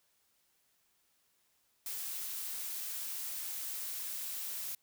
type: noise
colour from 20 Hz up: blue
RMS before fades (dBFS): -40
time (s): 1.86-4.75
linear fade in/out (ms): 2
effects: white hiss -74 dBFS RMS until 4.82 s